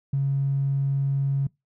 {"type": "tone with tanh clipping", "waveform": "triangle", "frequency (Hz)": 138, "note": "C#3", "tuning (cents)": -7, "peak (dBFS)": -20, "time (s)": [0.13, 1.47], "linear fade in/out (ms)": 5, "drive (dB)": 2, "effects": ["noise-tail reverb RT60 0.2 s tail -24 dB re dry"]}